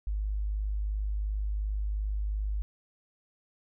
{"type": "tone", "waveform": "sine", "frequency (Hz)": 51.4, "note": "G#1", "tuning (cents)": -17, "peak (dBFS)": -28, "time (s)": [0.07, 2.62], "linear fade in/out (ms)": 0, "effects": []}